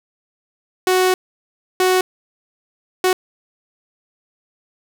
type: tone bursts at uneven times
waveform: sawtooth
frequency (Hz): 370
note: F#4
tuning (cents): 0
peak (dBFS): -9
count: 3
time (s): 0.87-1.14 / 1.8-2.01 / 3.04-3.13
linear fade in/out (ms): 2
effects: none